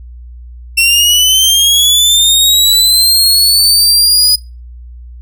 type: linear sweep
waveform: sawtooth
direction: up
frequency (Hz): 2700 to 4978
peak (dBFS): -3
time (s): 0.77-4.36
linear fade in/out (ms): 10
effects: noise-tail reverb RT60 0.3 s tail -25 dB re dry + added 60 Hz sine -28 dBFS peak until 5.21 s